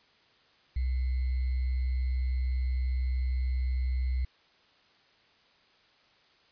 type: tone with sample-and-hold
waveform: sine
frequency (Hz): 63.5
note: B1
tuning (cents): +49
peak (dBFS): -26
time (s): 0.76-4.25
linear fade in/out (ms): 5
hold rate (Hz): 2100
effects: white hiss -63 dBFS RMS until 6.51 s + resampled to 11025 Hz